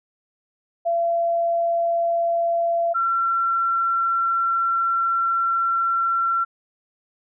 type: tone pair in turn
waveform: sine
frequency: 679 / 1358 Hz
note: F5 / F6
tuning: -49 / -49 cents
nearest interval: octave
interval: 1200 cents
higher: second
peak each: -18 dBFS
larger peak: neither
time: 0.85-2.94 / 2.94-6.45 s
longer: second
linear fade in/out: 20 ms
effects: none